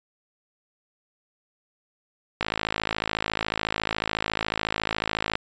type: click train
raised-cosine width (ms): 0.3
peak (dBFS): -8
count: 160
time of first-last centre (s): 2.41-5.354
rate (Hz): 54
effects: resampled to 16000 Hz